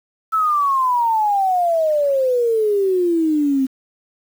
sine exponential sweep, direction down, 1326 to 260 Hz, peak -14 dBFS, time 0.32-3.67 s, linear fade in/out 20 ms, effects 7-bit

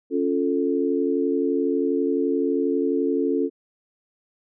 sine chord, Db augmented, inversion none, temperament equal, 277.2 / 349.2 / 440 Hz, Db4 / F4 / A4, 0 / 0 / 0 cents, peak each -23 / -25 / -24 dBFS, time 0.1-3.5 s, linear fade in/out 50 ms, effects none

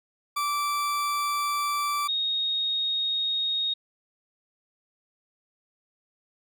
40% pulse / sine tone pair in turn, 1165 / 3733 Hz, D6 / A#7, -14 / +2 cents, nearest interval octave + minor sixth, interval 2016 cents, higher second, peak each -24 dBFS, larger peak neither, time 0.36-2.08 / 2.08-3.74 s, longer first, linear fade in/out 10 ms, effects none

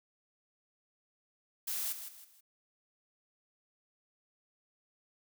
blue noise with echo, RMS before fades -36 dBFS, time 1.67-1.93 s, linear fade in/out 10 ms, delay 160 ms, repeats 3, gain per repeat -9 dB, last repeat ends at 2.41 s, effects none

